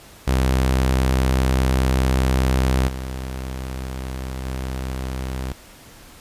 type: tone with level steps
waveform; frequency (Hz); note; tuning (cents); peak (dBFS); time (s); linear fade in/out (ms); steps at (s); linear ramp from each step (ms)
sawtooth; 64.9; C2; -13; -12 / -23 / -21; 0.27-5.53; 10; 2.87 / 4.44; 20
effects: pink hiss -45 dBFS RMS until 6.2 s + resampled to 32000 Hz